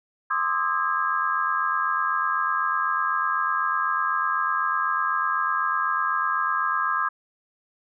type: tone cluster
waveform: sine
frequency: 1048 / 1200 / 1288 / 1632 Hz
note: C6 / D6 / E6 / G#6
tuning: +2 / +37 / -41 / -31 cents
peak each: -27 dBFS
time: 0.3-7.09 s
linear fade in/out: 10 ms
effects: none